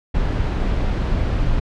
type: noise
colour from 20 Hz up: brown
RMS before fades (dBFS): -19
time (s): 0.14-1.6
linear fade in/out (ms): 10
effects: low-pass 4000 Hz 12 dB/octave